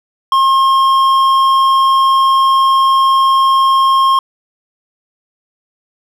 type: tone with hard clipping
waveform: triangle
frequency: 1071 Hz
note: C6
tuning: 40 cents sharp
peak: -9 dBFS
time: 0.32-4.19 s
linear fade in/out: 2 ms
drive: 10 dB
effects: none